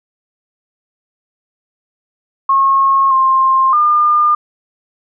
sine tone with pitch steps, 1086 / 1058 / 1207 Hz, C#6 / C6 / D6, -36 / +19 / +47 cents, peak -8 dBFS, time 2.49-4.35 s, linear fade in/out 5 ms, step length 620 ms, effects none

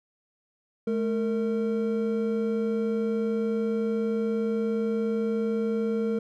triangle tone pair together, 215.7 / 458.4 Hz, A3 / A#4, -34 / -29 cents, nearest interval octave + minor second, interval 1305 cents, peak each -25 dBFS, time 0.87-6.19 s, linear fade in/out 5 ms, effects none

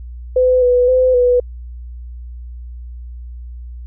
sine tone with pitch steps, 507 / 494.1 / 511 / 493 Hz, B4 / B4 / C5 / B4, +45 / +1 / -41 / -3 cents, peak -9 dBFS, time 0.36-1.4 s, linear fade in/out 5 ms, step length 260 ms, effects added 60 Hz sine -28 dBFS peak until 3.86 s

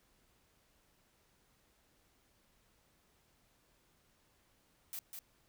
blue noise with echo, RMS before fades -43 dBFS, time 4.93-4.99 s, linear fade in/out 0 ms, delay 200 ms, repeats 1, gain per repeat -4 dB, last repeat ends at 5.19 s, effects pink hiss -72 dBFS RMS until 5.48 s

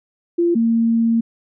sine tone pair in turn, 343.4 / 229.2 Hz, F4 / A#3, -29 / -29 cents, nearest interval perfect fifth, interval 700 cents, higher first, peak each -13 dBFS, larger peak neither, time 0.38-0.55 / 0.55-1.21 s, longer second, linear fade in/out 10 ms, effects none

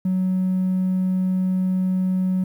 triangle tone, 185.7 Hz, F#3, 7 cents sharp, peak -15 dBFS, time 0.05-2.44 s, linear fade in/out 5 ms, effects tanh soft clip ceiling -14 dBFS + 9-bit

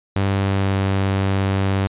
sawtooth tone with pitch glide, 98 to 97.1 Hz, G2 to G2, 0 to -16 cents, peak -13 dBFS, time 0.16-1.87 s, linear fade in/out 0 ms, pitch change -16 cents, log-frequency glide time 0.38-0.77 s, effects resampled to 8000 Hz

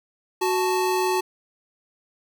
square tone pair together, 370 / 876.5 Hz, F#4 / A5, 0 / -7 cents, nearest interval octave + minor third, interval 1493 cents, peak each -23 / -25 dBFS, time 0.41-1.21 s, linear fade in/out 10 ms, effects none

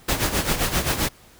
pink noise with tremolo, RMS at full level -20 dBFS, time 0.08-1.09 s, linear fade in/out 10 ms, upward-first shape sine, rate 7.6 Hz, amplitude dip 70%, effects pink hiss -51 dBFS RMS until 1.39 s

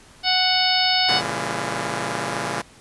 harmonic tone, 740 Hz, F#5, in tune, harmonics 1 / 2 / 3 / 4 / 5 / 6 / 7, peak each -23 / -28 / -26 / -24 / -25 / -23 / -24 dBFS, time 0.23-1.22 s, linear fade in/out 50 ms
5% pulse chord, A# diminished seventh, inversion none, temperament just, 116.54 / 139.85 / 167.82 / 201.4 Hz, A#2 / C#3 / E3 / G3, 0 / +16 / +31 / +47 cents, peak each -19 dBFS, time 1.08-2.62 s, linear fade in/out 10 ms
effects pink hiss -49 dBFS RMS until 2.8 s + resampled to 24000 Hz

